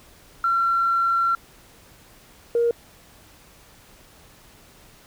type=tone pair in turn; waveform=sine; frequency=1362 / 470.3 Hz; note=F6 / A#4; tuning=-44 / +15 cents; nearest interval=octave + tritone; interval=1841 cents; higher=first; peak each=-17 / -16 dBFS; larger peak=second; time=0.44-1.35 / 2.55-2.71 s; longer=first; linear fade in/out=2 ms; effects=tanh soft clip ceiling -12 dBFS + pink hiss -51 dBFS RMS until 5.06 s